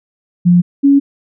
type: tone pair in turn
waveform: sine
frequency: 176.1 / 279.5 Hz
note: F3 / C#4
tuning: +15 / +14 cents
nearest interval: minor sixth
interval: 799 cents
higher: second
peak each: -5 dBFS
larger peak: neither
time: 0.45-0.62 / 0.83-1 s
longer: neither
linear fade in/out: 20 ms
effects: none